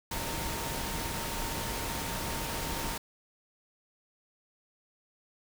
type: tone in noise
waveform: sine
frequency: 919 Hz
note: A#5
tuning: 25 cents flat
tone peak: -42 dBFS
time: 0.11-2.98 s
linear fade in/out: 5 ms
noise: pink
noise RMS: -35 dBFS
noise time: 0.11-2.98 s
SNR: -10 dB
effects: none